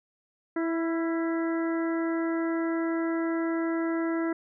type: harmonic tone with a mistuned harmonic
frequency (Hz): 329.6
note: E4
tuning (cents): 0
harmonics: 1 / 2 / 3 / 4 / 5 / 6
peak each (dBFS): -26 / -36 / -41 / -39 / -41 / -42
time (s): 0.56-4.33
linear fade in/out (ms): 5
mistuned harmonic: 4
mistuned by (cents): +29
effects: none